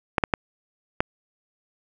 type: clicks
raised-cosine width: 0.5 ms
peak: -4 dBFS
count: 4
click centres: 0.182 / 0.238 / 0.338 / 1.005 s
effects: none